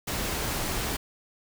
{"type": "noise", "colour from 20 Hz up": "pink", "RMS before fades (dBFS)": -30, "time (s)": [0.07, 0.97], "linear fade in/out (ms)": 10, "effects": []}